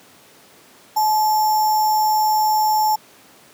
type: tone with sample-and-hold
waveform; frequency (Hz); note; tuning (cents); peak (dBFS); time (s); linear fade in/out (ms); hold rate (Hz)
sine; 860; A5; -40; -14; 0.96-2.96; 10; 6300
effects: pink hiss -48 dBFS RMS until 3.53 s + high-pass 200 Hz 12 dB/octave